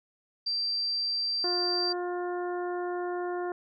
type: tone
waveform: sine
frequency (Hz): 4699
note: D8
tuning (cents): 0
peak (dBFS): -27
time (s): 0.46-1.93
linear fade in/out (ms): 10
type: harmonic tone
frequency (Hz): 355.2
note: F4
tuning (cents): +29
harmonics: 1 / 2 / 3 / 4 / 5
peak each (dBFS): -31 / -36 / -42 / -43 / -48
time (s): 1.44-3.52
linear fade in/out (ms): 2
effects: none